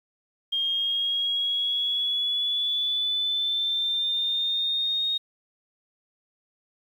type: exponential sweep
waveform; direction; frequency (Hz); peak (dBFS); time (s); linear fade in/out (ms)
sine; up; 3218 to 3729; -23; 0.52-5.18; 10
effects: 9-bit